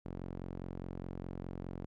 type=tone with band-pass filter; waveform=sawtooth; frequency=44.86 Hz; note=F1; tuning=47 cents sharp; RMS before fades=-43 dBFS; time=0.05-1.86 s; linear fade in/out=10 ms; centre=260 Hz; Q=0.64; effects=none